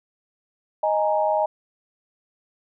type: chord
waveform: sine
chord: D# suspended fourth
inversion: none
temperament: equal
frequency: 622.3 / 830.6 / 932.3 Hz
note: D#5 / G#5 / A#5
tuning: 0 / 0 / 0 cents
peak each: -21 / -23 / -26 dBFS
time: 0.83-1.46 s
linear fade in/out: 5 ms
effects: none